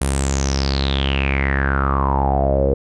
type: tone with low-pass filter sweep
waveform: sawtooth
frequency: 68.2 Hz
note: C#2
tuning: 28 cents flat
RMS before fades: -18 dBFS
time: 0.01-2.74 s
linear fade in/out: 5 ms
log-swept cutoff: 10000 to 480 Hz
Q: 9.1
effects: none